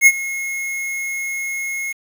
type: tone with ADSR envelope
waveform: square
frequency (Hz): 2165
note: C#7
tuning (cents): -41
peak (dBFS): -5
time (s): 0.01-1.93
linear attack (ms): 55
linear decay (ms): 49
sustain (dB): -18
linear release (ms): 14
effects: 7-bit